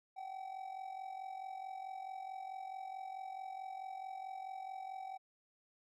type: tone with amplitude modulation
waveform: triangle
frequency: 764 Hz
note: G5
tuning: 45 cents flat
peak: -38 dBFS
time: 0.16-5.18 s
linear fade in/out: 20 ms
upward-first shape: sine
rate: 44.6 Hz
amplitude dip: 70%
effects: none